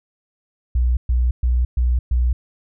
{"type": "tone bursts", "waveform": "sine", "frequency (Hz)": 61.2, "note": "B1", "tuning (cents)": -15, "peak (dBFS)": -14, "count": 5, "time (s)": [0.75, 2.33], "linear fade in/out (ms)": 5, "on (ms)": 220, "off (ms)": 120, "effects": []}